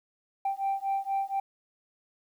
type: beating tone pair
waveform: sine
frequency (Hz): 782 / 786.2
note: G5 / G5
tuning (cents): -4 / +5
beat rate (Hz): 4.2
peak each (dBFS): -29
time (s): 0.45-1.4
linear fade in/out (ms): 5
effects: tanh soft clip ceiling -23 dBFS + 10-bit